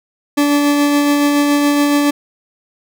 40% pulse tone with tremolo, 289.3 Hz, D4, 26 cents flat, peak -9 dBFS, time 0.37-2.11 s, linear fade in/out 10 ms, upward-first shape sine, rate 7.1 Hz, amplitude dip 25%, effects none

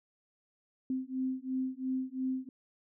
sine beating tone pair, 258.6 / 261.5 Hz, C4 / C4, -20 / -1 cents, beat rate 2.9 Hz, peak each -35 / -35 dBFS, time 0.9-2.49 s, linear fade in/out 2 ms, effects none

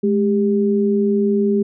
sine tone pair together, 210.7 / 398 Hz, G#3 / G4, +25 / +26 cents, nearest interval major seventh, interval 1101 cents, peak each -16 / -17 dBFS, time 0.03-1.63 s, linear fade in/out 10 ms, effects none

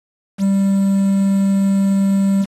triangle tone with quantisation, 196 Hz, G3, in tune, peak -10 dBFS, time 0.38-2.46 s, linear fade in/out 50 ms, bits 6, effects AAC 32 kbps

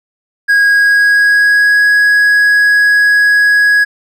triangle tone with pitch glide, 1643 to 1665 Hz, G#6 to G#6, -19 to +4 cents, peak -4 dBFS, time 0.48-3.85 s, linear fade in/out 20 ms, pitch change +23 cents, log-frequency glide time 0.68-1.85 s, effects none

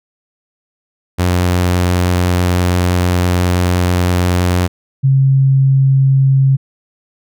sawtooth / sine tone pair in turn, 89.4 / 134.88 Hz, F2 / C#3, +41 / -47 cents, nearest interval perfect fifth, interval 712 cents, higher second, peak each -7 dBFS, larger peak neither, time 1.18-4.68 / 5.03-6.57 s, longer first, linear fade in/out 20 ms, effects none

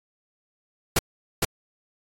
pink noise with echo, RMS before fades -20 dBFS, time 0.96-0.99 s, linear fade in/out 5 ms, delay 460 ms, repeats 1, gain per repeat -2 dB, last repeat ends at 1.45 s, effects AAC 48 kbps

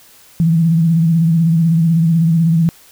sine tone with vibrato, 164.81 Hz, E3, in tune, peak -9 dBFS, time 0.4-2.69 s, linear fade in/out 0 ms, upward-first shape sine, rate 16 Hz, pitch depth 61 cents each way, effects white hiss -45 dBFS RMS until 2.91 s

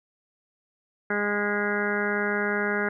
harmonic tone with a mistuned harmonic, 205.6 Hz, G#3, 17 cents flat, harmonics 1 / 2 / 3 / 4 / 5 / 6 / 7 / 8 / 9 / 10, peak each -31 / -29 / -35 / -36 / -40 / -38 / -30 / -30 / -37 / -37 dBFS, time 1.1-2.89 s, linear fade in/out 5 ms, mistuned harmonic 9, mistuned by +52 cents, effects none

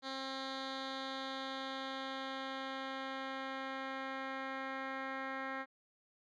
10% pulse tone with low-pass filter sweep, 267 Hz, C4, 35 cents sharp, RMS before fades -42 dBFS, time 0.02-5.66 s, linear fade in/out 50 ms, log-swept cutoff 4200 to 2100 Hz, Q 2.7, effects none

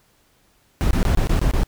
brown noise bursts, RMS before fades -17 dBFS, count 7, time 0.81-1.634 s, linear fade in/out 0 ms, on 98 ms, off 23 ms, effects pink hiss -60 dBFS RMS until 1.67 s

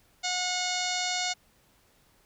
harmonic tone, 726 Hz, F#5, 33 cents flat, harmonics 1 / 2 / 3 / 4 / 5 / 6 / 7 / 8 / 9 / 10, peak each -34 / -39 / -35 / -38 / -36 / -35 / -39 / -39 / -40 / -38 dBFS, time 0.23-1.34 s, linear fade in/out 20 ms, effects pink hiss -64 dBFS RMS until 2.25 s

